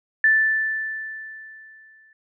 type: tone with exponential decay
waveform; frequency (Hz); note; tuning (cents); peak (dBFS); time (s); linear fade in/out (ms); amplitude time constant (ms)
sine; 1760; A6; 0; -12; 0.24-2.13; 2; 410
effects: none